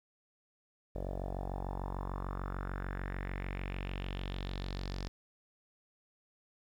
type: tone with low-pass filter sweep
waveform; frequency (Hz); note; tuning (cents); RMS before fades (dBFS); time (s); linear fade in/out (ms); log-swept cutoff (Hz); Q
sawtooth; 46.72; F#1; +18; -39; 0.95-5.08; 0; 580 to 5100; 3.7
effects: 11-bit